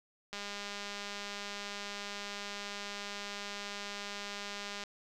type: click train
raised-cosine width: 0.2 ms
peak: -24 dBFS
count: 916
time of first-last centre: 0.33-4.837 s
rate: 203 Hz
effects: none